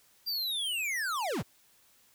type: linear sweep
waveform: square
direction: down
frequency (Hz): 4793 to 57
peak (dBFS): -31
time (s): 0.26-1.43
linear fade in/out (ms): 20
effects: white hiss -64 dBFS RMS until 2.14 s